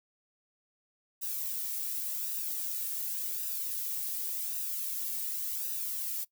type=noise with flanger; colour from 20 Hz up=violet; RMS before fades=-35 dBFS; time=1.21-6.25 s; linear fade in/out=20 ms; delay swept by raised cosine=0.91 to 2.01 ms; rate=0.89 Hz; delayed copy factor=-0.55; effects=noise-tail reverb RT60 0.1 s tail -20 dB re dry